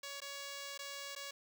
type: tone with dropouts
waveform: 5% pulse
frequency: 561 Hz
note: C#5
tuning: 21 cents sharp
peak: -32 dBFS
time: 0.03-1.31 s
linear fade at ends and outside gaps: 5 ms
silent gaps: 0.204-0.217 / 0.778-0.79 / 1.152-1.161 s
effects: none